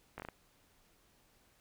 slowing click train, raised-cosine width 0.5 ms, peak -28 dBFS, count 5, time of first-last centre 0.18-0.287 s, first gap 18 ms, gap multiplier 1.27, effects pink hiss -69 dBFS RMS until 1.6 s

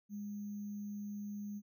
sine tone with sample-and-hold, 205.2 Hz, G#3, 21 cents flat, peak -40 dBFS, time 0.09-1.62 s, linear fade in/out 50 ms, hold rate 6300 Hz, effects none

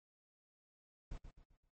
brown noise with echo, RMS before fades -45 dBFS, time 1.11-1.18 s, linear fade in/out 5 ms, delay 130 ms, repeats 4, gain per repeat -8 dB, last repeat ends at 1.7 s, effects noise-tail reverb RT60 0.1 s tail -20 dB re dry + MP3 32 kbps

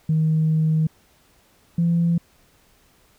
sine tone pair in turn, 157.6 / 169.49 Hz, D#3 / E3, +23 / +48 cents, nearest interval minor second, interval 125 cents, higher second, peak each -15 dBFS, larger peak neither, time 0.09-0.87 / 1.78-2.18 s, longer first, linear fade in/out 5 ms, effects tanh soft clip ceiling -12 dBFS + pink hiss -58 dBFS RMS until 3.18 s

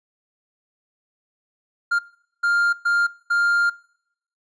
triangle tone bursts at uneven times, 1401 Hz, F6, 5 cents sharp, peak -15 dBFS, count 4, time 1.91-1.99 / 2.43-2.73 / 2.85-3.07 / 3.3-3.7 s, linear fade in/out 10 ms, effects noise-tail reverb RT60 0.7 s tail -22 dB re dry + resampled to 22050 Hz

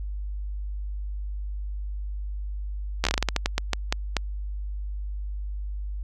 slowing click train, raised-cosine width 0.2 ms, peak -5 dBFS, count 15, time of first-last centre 3.04-4.167 s, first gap 12 ms, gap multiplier 1.26, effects added 50 Hz sine -29 dBFS peak until 6.03 s

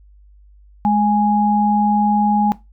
sine tone pair together, 209.8 / 830 Hz, G#3 / G#5, +18 / -1 cents, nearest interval 2 octaves, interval 2381 cents, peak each -15 dBFS, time 0.85-2.52 s, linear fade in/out 0 ms, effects noise-tail reverb RT60 0.2 s tail -17 dB re dry + added 50 Hz sine -44 dBFS peak until 2.72 s

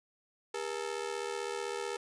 sawtooth ring-modulated tone, 440 Hz, A4, in tune, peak -28 dBFS, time 0.54-1.97 s, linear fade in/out 5 ms, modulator 37.9 Hz, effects resampled to 22050 Hz + 9-bit

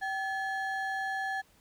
triangle ring-modulated tone, 1244.5 Hz, D#6, in tune, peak -26 dBFS, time 0.01-1.42 s, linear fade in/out 20 ms, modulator 472 Hz, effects pink hiss -64 dBFS RMS until 1.6 s

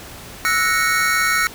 square chord, F# dominant seventh, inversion third, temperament equal with one note detuned, 1318.5 / 1463 / 1864.7 / 2217 Hz, E6 / F#6 / A#6 / C#7, 0 / -20 / 0 / 0 cents, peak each -22 dBFS, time 0.45-1.47 s, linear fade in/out 0 ms, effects pink hiss -37 dBFS RMS until 1.54 s

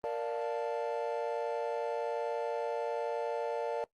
triangle chord, Bb major seventh, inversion none, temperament equal, 466.2 / 587.3 / 698.5 / 880 Hz, Bb4 / D5 / F5 / A5, 0 / 0 / 0 / 0 cents, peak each -33 / -35 / -39 / -38 dBFS, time 0.04-3.84 s, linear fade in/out 0 ms, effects noise-tail reverb RT60 0.1 s tail -20 dB re dry + Opus 24 kbps

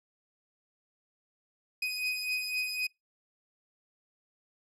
30% pulse beating tone pair, 2500 / 2503.9 Hz, D#7 / D#7, +8 / +10 cents, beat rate 3.9 Hz, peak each -30 / -34 dBFS, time 1.82-2.87 s, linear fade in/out 5 ms, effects noise-tail reverb RT60 0.2 s tail -25 dB re dry + low-pass 12000 Hz 12 dB/octave

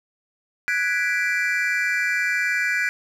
triangle chord, G# half-diminished seventh, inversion third, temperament equal, 1480 / 1661.2 / 1975.5 / 2349 Hz, F#6 / G#6 / B6 / D7, 0 / 0 / 0 / 0 cents, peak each -24 dBFS, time 0.68-2.89 s, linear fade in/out 0 ms, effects none

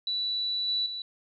sine tone with level steps, 3951 Hz, B7, in tune, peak -27 / -25 / -33 dBFS, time 0.07-1.02 s, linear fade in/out 2 ms, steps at 0.68 / 0.86 s, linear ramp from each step 2 ms, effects none

